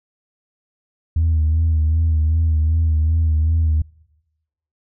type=tone with vibrato; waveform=sine; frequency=79.5 Hz; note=D#2; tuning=38 cents sharp; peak=-12 dBFS; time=1.16-3.82 s; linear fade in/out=5 ms; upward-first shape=sine; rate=2.6 Hz; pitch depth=49 cents each way; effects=noise-tail reverb RT60 1.0 s tail -26 dB re dry + tanh soft clip ceiling -11 dBFS